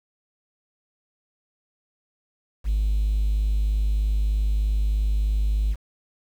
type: tone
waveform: triangle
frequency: 51.6 Hz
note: G#1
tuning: 10 cents flat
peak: -16 dBFS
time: 2.64-5.76 s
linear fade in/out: 50 ms
effects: tanh soft clip ceiling -15 dBFS + 8-bit